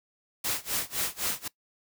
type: noise with tremolo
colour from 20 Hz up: white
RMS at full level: -28 dBFS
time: 0.44-1.48 s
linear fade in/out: 5 ms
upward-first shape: sine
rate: 3.9 Hz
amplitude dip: 95%
effects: noise-tail reverb RT60 0.1 s tail -21 dB re dry